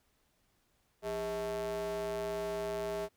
square ring-modulated tone, 116.54 Hz, A#2, in tune, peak -32 dBFS, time 1.02-3.09 s, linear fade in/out 50 ms, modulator 524 Hz, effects pink hiss -74 dBFS RMS until 3.16 s

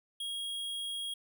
square tone, 3283 Hz, G#7, 21 cents flat, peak -36 dBFS, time 0.2-1.14 s, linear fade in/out 5 ms, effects none

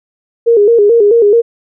sine tone with vibrato, 437.5 Hz, A4, 10 cents flat, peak -4 dBFS, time 0.46-1.42 s, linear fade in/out 20 ms, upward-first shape square, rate 4.6 Hz, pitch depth 110 cents each way, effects none

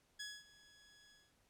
15% pulse tone with ADSR envelope, 1680 Hz, G#6, 19 cents sharp, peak -37 dBFS, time 0.19-1.34 s, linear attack 13 ms, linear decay 230 ms, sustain -20 dB, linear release 230 ms, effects pink hiss -75 dBFS RMS until 1.49 s + low-pass 12000 Hz 12 dB/octave

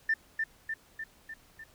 sine tone with echo, 1786 Hz, A6, 25 cents sharp, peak -23 dBFS, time 0.09-0.14 s, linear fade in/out 5 ms, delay 300 ms, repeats 5, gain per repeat -4 dB, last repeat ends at 1.64 s, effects tanh soft clip ceiling -19 dBFS + pink hiss -61 dBFS RMS until 1.74 s

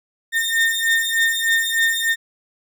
35% pulse beating tone pair, 1823 / 1826.3 Hz, A#6 / A#6, -39 / -36 cents, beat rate 3.3 Hz, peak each -18 dBFS, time 0.32-2.16 s, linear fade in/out 50 ms, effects none

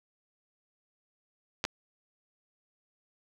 clicks, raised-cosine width 0.2 ms, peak -12 / -14 dBFS, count 2, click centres 1.641 / 1.651 s, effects none

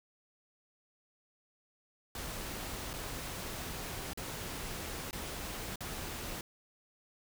pink noise with dropouts, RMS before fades -41 dBFS, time 2.15-6.41 s, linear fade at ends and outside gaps 2 ms, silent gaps 2.932-2.937 / 4.134-4.174 / 5.11-5.129 / 5.758-5.806 s, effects none

